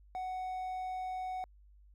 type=tone; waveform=triangle; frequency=743 Hz; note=F#5; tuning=7 cents sharp; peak=-34 dBFS; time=0.15-1.44 s; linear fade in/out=0 ms; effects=added 50 Hz sine -57 dBFS peak until 1.94 s